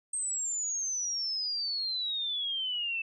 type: exponential sweep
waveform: sine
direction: down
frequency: 8420 to 2637 Hz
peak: -30 dBFS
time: 0.13-3.02 s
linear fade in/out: 5 ms
effects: none